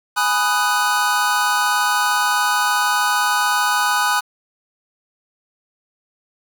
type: chord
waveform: square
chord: G# minor seventh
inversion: none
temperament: equal with one note detuned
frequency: 830.6 / 987.8 / 1244.5 / 1491.1 Hz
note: G#5 / B5 / D#6 / F#6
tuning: 0 / 0 / 0 / +13 cents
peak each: -23 / -23 / -22 / -21 dBFS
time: 0.16-4.21 s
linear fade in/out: 20 ms
effects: 7-bit